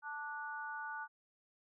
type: harmonic tone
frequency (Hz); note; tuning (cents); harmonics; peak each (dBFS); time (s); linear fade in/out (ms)
293.7; D4; 0; 3 / 4 / 5; -45 / -49 / -43; 0.02-1.08; 50
effects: none